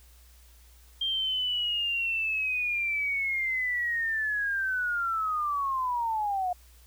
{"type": "linear sweep", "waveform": "sine", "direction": "down", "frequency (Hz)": [3191, 708], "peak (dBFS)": -26, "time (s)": [1.01, 6.53], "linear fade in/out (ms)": 5, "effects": ["added 60 Hz sine -53 dBFS peak until 6.86 s", "white hiss -60 dBFS RMS until 6.86 s"]}